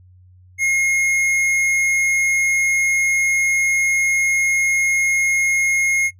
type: tone with tanh clipping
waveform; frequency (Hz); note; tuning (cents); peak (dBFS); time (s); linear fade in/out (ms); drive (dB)
triangle; 2150; C7; +47; -17; 0.58-6.11; 50; 15
effects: noise-tail reverb RT60 0.1 s tail -18 dB re dry + added 91 Hz sine -45 dBFS peak until 6.19 s